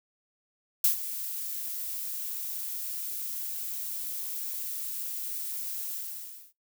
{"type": "noise with ADSR envelope", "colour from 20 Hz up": "violet", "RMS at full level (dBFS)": -21, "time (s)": [0.84, 6.53], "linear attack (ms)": 4, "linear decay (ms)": 110, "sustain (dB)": -14, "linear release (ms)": 620, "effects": ["noise-tail reverb RT60 0.2 s tail -24 dB re dry"]}